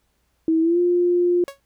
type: tone with pitch glide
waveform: sine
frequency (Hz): 323.1 to 352.3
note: E4 to F4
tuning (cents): -35 to +15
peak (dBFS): -15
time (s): 0.48-1.44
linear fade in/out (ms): 2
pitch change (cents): +150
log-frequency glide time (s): 0.61-0.79
type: tone with exponential decay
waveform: sawtooth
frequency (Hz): 554.4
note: C#5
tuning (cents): 0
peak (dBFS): -24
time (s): 1.48-1.6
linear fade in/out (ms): 0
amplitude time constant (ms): 25
effects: added 60 Hz sine -69 dBFS peak until 1.65 s + pink hiss -69 dBFS RMS until 1.65 s